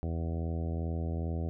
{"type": "harmonic tone", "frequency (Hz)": 82.41, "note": "E2", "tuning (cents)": 0, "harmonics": [1, 2, 3, 4, 5, 6, 7, 8, 9], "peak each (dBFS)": [-32, -38, -42, -44, -46, -48, -49, -50, -51], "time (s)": [0.03, 1.49], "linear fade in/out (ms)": 0, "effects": []}